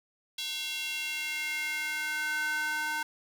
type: tone with high-pass filter sweep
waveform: square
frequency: 304.4 Hz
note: D#4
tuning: 38 cents flat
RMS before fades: -33 dBFS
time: 0.38-3.03 s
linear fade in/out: 5 ms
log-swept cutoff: 3400 to 1200 Hz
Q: 3.5
effects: none